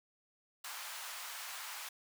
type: high-pass noise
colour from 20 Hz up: pink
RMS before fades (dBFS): -45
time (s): 0.64-1.89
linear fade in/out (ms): 5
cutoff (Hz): 870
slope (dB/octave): 24
effects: none